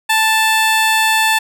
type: tone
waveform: 15% pulse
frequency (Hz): 880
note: A5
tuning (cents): 0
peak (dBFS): -5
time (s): 0.09-1.39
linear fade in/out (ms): 10
effects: none